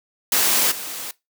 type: noise with level steps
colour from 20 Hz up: white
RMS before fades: -18 / -31 dBFS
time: 0.32-1.11 s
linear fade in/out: 2 ms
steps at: 0.71 s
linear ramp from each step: 10 ms
effects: noise-tail reverb RT60 0.2 s tail -21 dB re dry + high-pass 200 Hz 12 dB/octave